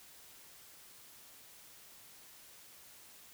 silence, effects white hiss -57 dBFS RMS until 3.33 s

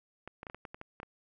clicks, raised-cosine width 0.5 ms, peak -28 dBFS, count 10, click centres 0.276 / 0.431 / 0.468 / 0.499 / 0.546 / 0.652 / 0.745 / 0.814 / 1.001 / 1.031 s, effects none

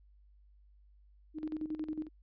sine tone with tremolo, 309.6 Hz, D#4, 9 cents flat, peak -33 dBFS, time 1.34-2.09 s, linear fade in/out 50 ms, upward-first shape square, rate 11 Hz, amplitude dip 70%, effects added 50 Hz sine -59 dBFS peak until 2.22 s + resampled to 11025 Hz

